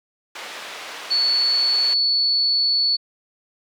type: band-pass noise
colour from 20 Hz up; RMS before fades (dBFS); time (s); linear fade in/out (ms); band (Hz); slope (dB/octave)
white; -35; 0.35-1.94; 5; 440 to 3300; 12
type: tone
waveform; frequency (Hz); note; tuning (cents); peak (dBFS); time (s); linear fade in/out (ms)
sine; 4435; C#8; 0; -16; 1.1-2.97; 20
effects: none